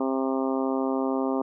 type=harmonic tone; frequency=133 Hz; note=C3; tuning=29 cents sharp; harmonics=2 / 3 / 4 / 5 / 6 / 7 / 8 / 9; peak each=-26 / -30 / -32 / -34 / -36 / -37 / -38 / -39 dBFS; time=0-1.42 s; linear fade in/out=5 ms; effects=none

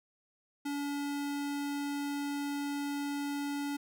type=tone; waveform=square; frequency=285.6 Hz; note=D4; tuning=48 cents flat; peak=-34 dBFS; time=0.65-3.77 s; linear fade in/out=10 ms; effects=none

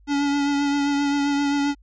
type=tone with vibrato; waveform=square; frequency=284.5 Hz; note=C#4; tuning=45 cents sharp; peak=-20 dBFS; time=0.07-1.75 s; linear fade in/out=50 ms; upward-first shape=triangle; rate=7.6 Hz; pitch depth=24 cents each way; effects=added 50 Hz sine -50 dBFS peak until 1.82 s + resampled to 16000 Hz

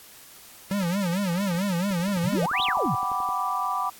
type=tone with vibrato; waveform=square; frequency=185.7 Hz; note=F#3; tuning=7 cents sharp; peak=-24 dBFS; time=0.71-2.46 s; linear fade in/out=2 ms; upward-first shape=sine; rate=4.5 Hz; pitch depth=170 cents each way
type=click train; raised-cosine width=2 ms; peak=-30 dBFS; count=17; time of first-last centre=1.91-3.289 s; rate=11.6 Hz
type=exponential two-way sweep; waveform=sine; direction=up then down; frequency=98 to 4029 to 98 Hz; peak=-24 dBFS; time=2.23-2.96 s; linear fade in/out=20 ms; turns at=2.63 s
type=chord; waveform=sine; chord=G major seventh; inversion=third; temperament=equal; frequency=740 / 784 / 987.8 / 1174.7 Hz; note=F#5 / G5 / B5 / D6; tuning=0 / 0 / 0 / 0 cents; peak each=-32 / -33 / -29 / -27 dBFS; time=2.53-3.9 s; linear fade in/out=10 ms
effects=white hiss -48 dBFS RMS until 3.99 s + AAC 64 kbps

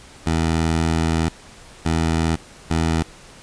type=tone bursts at uneven times; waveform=15% pulse; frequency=81.4 Hz; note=E2; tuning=21 cents flat; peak=-11 dBFS; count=3; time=0.26-1.29 / 1.85-2.36 / 2.7-3.03 s; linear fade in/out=10 ms; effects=pink hiss -44 dBFS RMS until 3.42 s + resampled to 22050 Hz

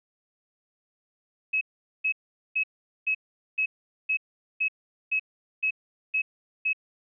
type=tone bursts; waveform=sine; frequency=2569 Hz; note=E7; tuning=45 cents flat; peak=-22 dBFS; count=11; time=1.53-6.732 s; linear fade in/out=10 ms; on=82 ms; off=430 ms; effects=none

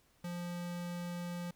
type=tone; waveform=square; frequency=174.8 Hz; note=F3; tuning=2 cents sharp; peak=-39 dBFS; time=0.24-1.51 s; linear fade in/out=5 ms; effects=pink hiss -70 dBFS RMS until 1.55 s

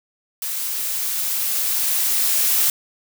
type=noise with level ramp; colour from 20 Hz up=blue; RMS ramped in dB=-26 to -17 dBFS; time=0.42-2.7 s; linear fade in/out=2 ms; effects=none

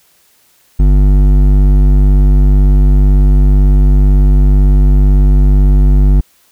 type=tone with hard clipping; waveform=sine; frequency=49 Hz; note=G1; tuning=in tune; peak=-6 dBFS; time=0.79-6.21 s; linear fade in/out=10 ms; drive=11 dB; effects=white hiss -51 dBFS RMS until 6.51 s

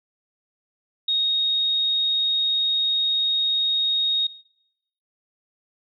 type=tone; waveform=sine; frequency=3737 Hz; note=A#7; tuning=4 cents sharp; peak=-19 dBFS; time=1.08-4.27 s; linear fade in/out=5 ms; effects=noise-tail reverb RT60 0.8 s tail -20 dB re dry

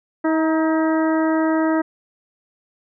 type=harmonic tone with a mistuned harmonic; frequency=319 Hz; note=D#4; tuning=43 cents sharp; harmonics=1 / 2 / 3 / 4 / 5 / 6; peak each=-17 / -23 / -27 / -29 / -31 / -33 dBFS; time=0.24-1.82 s; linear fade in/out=10 ms; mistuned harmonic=3; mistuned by=-26 cents; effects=none

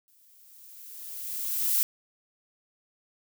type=noise with exponential growth; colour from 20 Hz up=violet; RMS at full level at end=-23 dBFS; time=0.08-1.83 s; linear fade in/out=0 ms; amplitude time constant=380 ms; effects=none

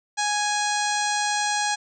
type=harmonic tone; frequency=830.6 Hz; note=G#5; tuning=in tune; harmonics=1 / 2 / 3 / 4 / 5 / 6 / 7 / 8 / 9 / 10; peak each=-25 / -28 / -34 / -34 / -32 / -38 / -33 / -34 / -35 / -38 dBFS; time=0.17-1.76 s; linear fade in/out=20 ms; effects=none

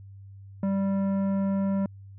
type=tone with tanh clipping; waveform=sine; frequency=195.5 Hz; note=G3; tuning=4 cents flat; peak=-25 dBFS; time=0.63-1.86 s; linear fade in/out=2 ms; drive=12 dB; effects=added 98 Hz sine -43 dBFS peak until 2.18 s

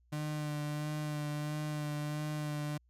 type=tone with vibrato; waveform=35% pulse; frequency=150 Hz; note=D3; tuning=37 cents sharp; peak=-33 dBFS; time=0.12-2.78 s; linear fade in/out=10 ms; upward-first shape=sine; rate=1.5 Hz; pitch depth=20 cents each way; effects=added 60 Hz sine -65 dBFS peak until 2.89 s + resampled to 32000 Hz

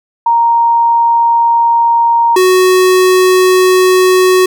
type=tone pair in turn; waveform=sine / square; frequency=932.3 / 370 Hz; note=A#5 / F#4; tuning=0 / 0 cents; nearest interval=octave + major third; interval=1600 cents; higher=first; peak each=-6 dBFS; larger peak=neither; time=0.26-2.36 / 2.36-4.46 s; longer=neither; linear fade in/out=5 ms; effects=none

